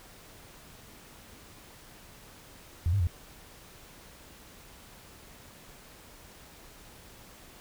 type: tone with pitch steps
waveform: sine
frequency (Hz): 85.1 / 99.8 / 86.4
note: F2 / G2 / F2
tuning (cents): -44 / +32 / -18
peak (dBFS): -23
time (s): 2.86-3.07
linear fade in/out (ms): 0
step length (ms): 70
effects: pink hiss -52 dBFS RMS until 7.6 s